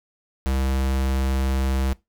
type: tone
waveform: square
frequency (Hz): 66.3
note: C2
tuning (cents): +23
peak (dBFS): -21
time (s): 0.46-1.93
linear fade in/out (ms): 0
effects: noise-tail reverb RT60 0.2 s tail -21 dB re dry